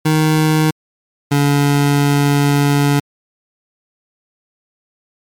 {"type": "tone pair in turn", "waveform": "25% pulse", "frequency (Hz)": [155.8, 142.99], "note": ["D#3", "D3"], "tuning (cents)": [3, -46], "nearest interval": "minor second", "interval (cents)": 149, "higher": "first", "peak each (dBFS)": -7, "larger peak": "neither", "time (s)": [[0.05, 0.71], [1.31, 3]], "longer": "second", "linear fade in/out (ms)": 10, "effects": ["MP3 96 kbps"]}